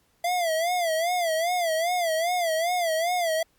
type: tone with vibrato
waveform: square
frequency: 678 Hz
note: E5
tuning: 49 cents sharp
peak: -23 dBFS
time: 0.24-3.43 s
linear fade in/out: 5 ms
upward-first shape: sine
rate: 2.5 Hz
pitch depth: 120 cents each way
effects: pink hiss -66 dBFS RMS until 3.58 s + MP3 96 kbps